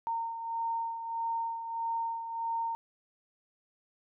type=beating tone pair; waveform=sine; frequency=917 / 918.6 Hz; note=A#5 / A#5; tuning=-29 / -26 cents; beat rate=1.6 Hz; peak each=-32 / -40 dBFS; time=0.07-2.75 s; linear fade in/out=0 ms; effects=none